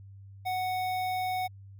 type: tone with notch filter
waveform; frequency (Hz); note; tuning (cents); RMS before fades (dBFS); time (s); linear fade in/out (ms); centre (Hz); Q
square; 740; F#5; 0; -31; 0.45-1.48; 20; 7500; 0.81
effects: added 98 Hz sine -46 dBFS peak until 1.79 s